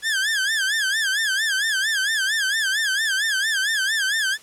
sawtooth tone with vibrato, 1661.2 Hz, G#6, in tune, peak -16 dBFS, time 0.02-4.38 s, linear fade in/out 50 ms, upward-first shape sine, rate 4.4 Hz, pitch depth 150 cents each way, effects white hiss -48 dBFS RMS until 4.42 s + low-pass 10000 Hz 12 dB/octave

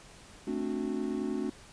triangle chord, D dominant seventh, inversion second, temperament just, 220.2 / 264.3 / 293.7 / 367.1 Hz, A3 / C4 / D4 / F#4, +2 / +18 / 0 / -14 cents, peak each -34 dBFS, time 0.47-1.5 s, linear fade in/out 5 ms, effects pink hiss -53 dBFS RMS until 1.72 s + resampled to 22050 Hz

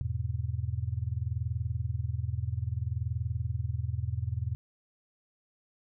sine chord, E major, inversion none, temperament just, 82.41 / 103.01 / 123.61 Hz, E2 / G#2 / B2, 0 / -14 / +2 cents, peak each -34 dBFS, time 0.01-4.55 s, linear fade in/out 0 ms, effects none

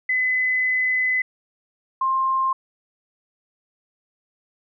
sine tone pair in turn, 2018 / 1057.6 Hz, B6 / C6, +37 / +18 cents, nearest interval major seventh, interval 1119 cents, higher first, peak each -18 dBFS, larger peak neither, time 0.09-1.22 / 2.01-2.53 s, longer first, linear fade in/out 5 ms, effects none

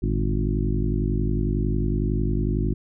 harmonic tone with a mistuned harmonic, 51 Hz, G#1, 31 cents flat, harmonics 1 / 2 / 3 / 4 / 5 / 6 / 7, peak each -24 / -27 / -29 / -30 / -31 / -32 / -32 dBFS, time 0.02-2.74 s, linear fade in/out 10 ms, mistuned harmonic 2, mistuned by +140 cents, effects none

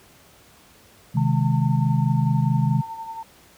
sine chord, Ab major, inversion first, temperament equal, 130.81 / 155.56 / 207.7 Hz, C3 / Eb3 / Ab3, 0 / 0 / 0 cents, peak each -20 / -21 / -25 dBFS, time 1.14-2.82 s, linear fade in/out 20 ms
sine tone with tremolo, 900 Hz, A5, 39 cents sharp, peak -29 dBFS, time 1.17-3.23 s, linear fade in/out 2 ms, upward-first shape sine, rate 11 Hz, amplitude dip 50%
effects pink hiss -52 dBFS RMS until 3.57 s + high-pass 60 Hz 12 dB/octave

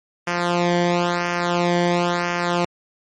sawtooth tone with flanger, 174.61 Hz, F3, in tune, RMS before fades -20 dBFS, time 0.27-2.65 s, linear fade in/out 5 ms, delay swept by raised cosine 0.25 to 0.77 ms, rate 0.98 Hz, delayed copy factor -0.9, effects low-pass 5000 Hz 12 dB/octave + MP3 48 kbps

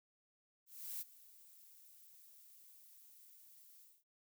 violet noise with ADSR envelope, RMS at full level -43 dBFS, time 0.66-4.04 s, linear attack 350 ms, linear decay 23 ms, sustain -19 dB, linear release 220 ms, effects noise-tail reverb RT60 0.1 s tail -22 dB re dry

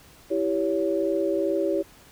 sine chord, C# diminished, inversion first, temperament equal with one note detuned, 329.6 / 392 / 561.8 Hz, E4 / G4 / C#5, 0 / 0 / +23 cents, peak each -26 dBFS, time 0.3-1.83 s, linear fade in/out 20 ms, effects pink hiss -52 dBFS RMS until 2.11 s

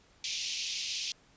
white band-pass noise, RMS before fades -36 dBFS, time 0.24-1.12 s, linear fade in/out 2 ms, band 2400 to 6300 Hz, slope 48 dB/octave, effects pink hiss -63 dBFS RMS until 1.36 s + resampled to 16000 Hz

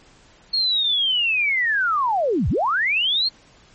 sine linear two-way sweep, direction down then up, 4330 to 54.3 to 4330 Hz, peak -17 dBFS, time 0.53-3.29 s, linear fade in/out 10 ms, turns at 2.49 s, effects pink hiss -52 dBFS RMS until 3.74 s + MP3 32 kbps

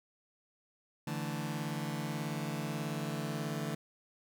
sawtooth chord, D suspended second, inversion none, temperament just, 146.83 / 165.19 / 220.2 Hz, D3 / E3 / A3, 0 / +4 / +2 cents, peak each -34 / -36 / -36 dBFS, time 1.07-3.75 s, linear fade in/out 5 ms, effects none

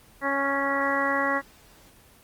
harmonic tone, 277.2 Hz, C#4, in tune, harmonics 1 / 2 / 3 / 4 / 5 / 6 / 7, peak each -31 / -29 / -32 / -28 / -33 / -31 / -28 dBFS, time 0.21-1.42 s, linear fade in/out 50 ms, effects pink hiss -54 dBFS RMS until 2.23 s + Opus 24 kbps

